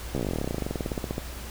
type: slowing click train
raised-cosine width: 2 ms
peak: -15 dBFS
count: 30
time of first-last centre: 0.15-1.181 s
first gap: 14 ms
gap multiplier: 1.06
effects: added 60 Hz sine -37 dBFS peak until 1.5 s + pink hiss -41 dBFS RMS until 1.5 s